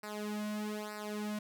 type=tone with flanger; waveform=sawtooth; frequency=210.7 Hz; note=G#3; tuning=25 cents sharp; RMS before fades=-39 dBFS; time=0.03-1.39 s; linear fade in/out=5 ms; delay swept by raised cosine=0.3 to 2.3 ms; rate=1.1 Hz; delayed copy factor=-1; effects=none